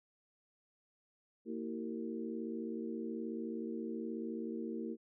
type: harmonic tone with a mistuned harmonic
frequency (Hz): 76.5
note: D#2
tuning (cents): -29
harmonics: 3 / 4 / 5 / 6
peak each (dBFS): -41 / -43 / -45 / -47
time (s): 1.45-4.97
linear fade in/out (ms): 50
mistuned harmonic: 4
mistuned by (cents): +97
effects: none